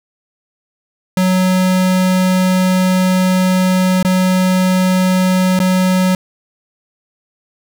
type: tone with dropouts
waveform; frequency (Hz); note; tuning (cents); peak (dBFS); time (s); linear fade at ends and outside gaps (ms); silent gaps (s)
square; 185; F#3; 0; -11; 1.17-6.15; 2; 4.028-4.048 / 5.591-5.6
effects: none